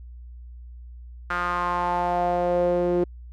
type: tone with band-pass filter sweep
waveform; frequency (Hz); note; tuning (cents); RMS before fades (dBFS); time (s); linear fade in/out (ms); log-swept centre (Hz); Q
sawtooth; 176.4; F3; +18; -23; 1.3-3.04; 5; 1400 to 390; 4.3
effects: added 60 Hz sine -38 dBFS peak until 3.32 s + MP3 96 kbps